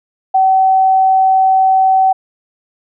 sine tone, 762 Hz, G5, 49 cents flat, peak -7 dBFS, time 0.34-2.13 s, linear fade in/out 10 ms, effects none

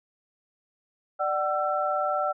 sine tone cluster, 593 / 755 / 1339 Hz, D5 / F#5 / E6, +17 / +35 / +27 cents, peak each -28 dBFS, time 1.19-2.33 s, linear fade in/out 20 ms, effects none

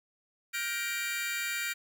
sawtooth chord, G minor seventh, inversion third, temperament just, 1411.2 / 1568 / 1881.6 / 2352 Hz, F6 / G6 / Bb6 / D7, +18 / 0 / +16 / +2 cents, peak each -35 / -36 / -34 / -31 dBFS, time 0.53-1.74 s, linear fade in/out 20 ms, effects none

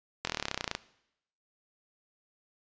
slowing click train, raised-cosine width 0.2 ms, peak -13 dBFS, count 18, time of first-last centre 0.25-0.751 s, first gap 23 ms, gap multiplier 1.03, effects noise-tail reverb RT60 0.8 s tail -19 dB re dry + resampled to 16000 Hz

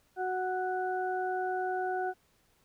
harmonic tone, 370 Hz, F#4, in tune, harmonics 1 / 2 / 4, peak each -34 / -32 / -39 dBFS, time 0.16-2.14 s, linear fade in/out 50 ms, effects pink hiss -69 dBFS RMS until 2.64 s

